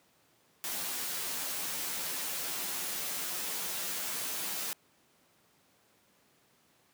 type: noise with comb filter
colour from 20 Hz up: white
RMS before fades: -36 dBFS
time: 0.64-4.73 s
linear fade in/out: 0 ms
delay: 11 ms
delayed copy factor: +0.85
effects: pink hiss -67 dBFS RMS until 6.93 s + high-pass 150 Hz 12 dB/octave